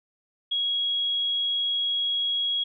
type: tone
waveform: sine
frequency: 3313 Hz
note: G#7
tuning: 5 cents flat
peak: -23 dBFS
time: 0.51-2.64 s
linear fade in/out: 10 ms
effects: none